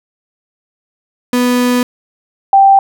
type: tone pair in turn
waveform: 35% pulse / sine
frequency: 246.9 / 783.9 Hz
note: B3 / G5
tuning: 0 / 0 cents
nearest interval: octave + minor sixth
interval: 2000 cents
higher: second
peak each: -8 / -3 dBFS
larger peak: second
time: 1.33-1.83 / 2.53-2.79 s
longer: first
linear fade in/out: 2 ms
effects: none